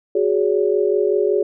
sine chord, F# suspended second, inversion none, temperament equal with one note detuned, 370 / 415.3 / 566 Hz, F#4 / G#4 / C#5, 0 / 0 / +36 cents, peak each -19 / -17 / -23 dBFS, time 0.15-1.43 s, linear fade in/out 5 ms, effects none

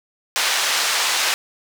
white band-pass noise, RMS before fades -20 dBFS, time 0.36-1.34 s, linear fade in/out 0 ms, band 720 to 5400 Hz, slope 12 dB/octave, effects none

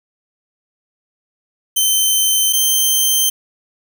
10% pulse tone pair in turn, 3092 / 3126 Hz, G7 / G7, -24 / -6 cents, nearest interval unison, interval 18 cents, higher second, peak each -4 dBFS, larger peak neither, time 1.76-2.53 / 2.53-3.3 s, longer neither, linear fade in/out 10 ms, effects 7-bit

